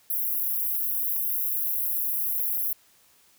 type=high-pass noise; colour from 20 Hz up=white; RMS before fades=-27 dBFS; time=0.1-2.73 s; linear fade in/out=2 ms; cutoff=11000 Hz; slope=96 dB/octave; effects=white hiss -60 dBFS RMS until 3.38 s